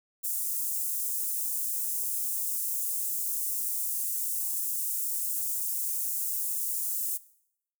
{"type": "high-pass noise", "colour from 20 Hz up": "white", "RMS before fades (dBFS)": -31, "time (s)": [0.23, 7.18], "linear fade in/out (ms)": 20, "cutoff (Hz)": 7700, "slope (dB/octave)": 24, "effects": ["noise-tail reverb RT60 0.7 s tail -19 dB re dry"]}